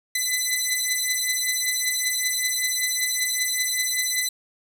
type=beating tone pair; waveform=10% pulse; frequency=2007 / 2012.2 Hz; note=B6 / B6; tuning=+27 / +32 cents; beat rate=5.2 Hz; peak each=-16 dBFS; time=0.15-4.29 s; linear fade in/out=5 ms; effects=none